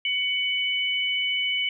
sine tone pair together, 2243 / 2989 Hz, C#7 / F#7, +20 / +17 cents, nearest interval perfect fourth, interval 497 cents, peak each -26 / -25 dBFS, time 0.05-1.69 s, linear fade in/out 2 ms, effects none

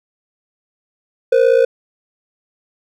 triangle ring-modulated tone, 496.8 Hz, B4, 10 cents sharp, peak -4 dBFS, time 1.32-1.65 s, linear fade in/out 5 ms, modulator 28.7 Hz, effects none

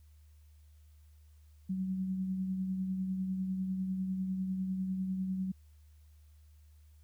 sine tone with tremolo, 188.1 Hz, F#3, 29 cents sharp, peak -30 dBFS, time 1.69-5.52 s, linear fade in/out 10 ms, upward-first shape triangle, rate 10 Hz, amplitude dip 40%, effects added 75 Hz sine -56 dBFS peak until 7.03 s + white hiss -74 dBFS RMS until 7.03 s

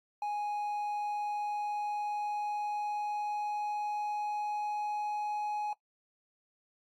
triangle tone with pitch glide, 830.6 to 837.8 Hz, G#5 to G#5, 0 to +15 cents, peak -30 dBFS, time 0.22-5.73 s, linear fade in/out 2 ms, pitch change +15 cents, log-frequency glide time 0.64-5.4 s, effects noise-tail reverb RT60 0.1 s tail -20 dB re dry + AAC 64 kbps

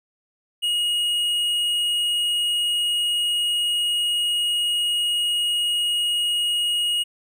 triangle tone with tanh clipping, 2882 Hz, F#7, 46 cents flat, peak -21 dBFS, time 0.62-7.04 s, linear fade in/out 20 ms, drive 12 dB, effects none

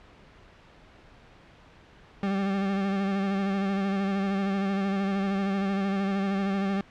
40% pulse tone with vibrato, 196 Hz, G3, in tune, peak -24 dBFS, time 2.23-6.81 s, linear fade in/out 2 ms, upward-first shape sine, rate 13 Hz, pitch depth 34 cents each way, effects pink hiss -53 dBFS RMS until 6.9 s + low-pass 3000 Hz 12 dB/octave

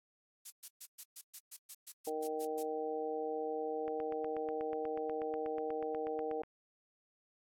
violet noise bursts, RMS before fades -42 dBFS, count 13, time 0.45-2.631 s, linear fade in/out 10 ms, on 57 ms, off 120 ms
harmonic tone, 155.56 Hz, D#3, in tune, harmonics 2 / 3 / 4 / 5, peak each -45 / -37 / -45 / -42 dBFS, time 2.07-6.42 s, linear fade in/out 2 ms
click train, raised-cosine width 0.5 ms, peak -33 dBFS, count 22, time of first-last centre 3.88-6.435 s, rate 8.22 Hz
effects low-pass 11000 Hz 12 dB/octave + AAC 64 kbps

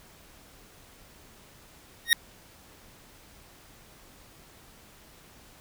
25% pulse tone with exponential growth, 1864.7 Hz, A#6, in tune, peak -9 dBFS, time 2.05-2.13 s, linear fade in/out 1 ms, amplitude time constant 16 ms, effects pink hiss -54 dBFS RMS until 5.6 s

